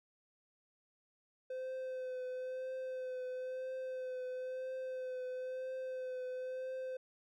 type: tone with vibrato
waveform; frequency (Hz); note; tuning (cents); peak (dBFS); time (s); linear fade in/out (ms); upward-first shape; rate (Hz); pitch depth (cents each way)
triangle; 513; C5; -34; -37; 1.5-6.97; 5; triangle; 1; 24
effects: none